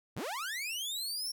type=linear sweep; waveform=sawtooth; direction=up; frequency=63.1 to 5550 Hz; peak=-32 dBFS; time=0.16-1.32 s; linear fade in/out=10 ms; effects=none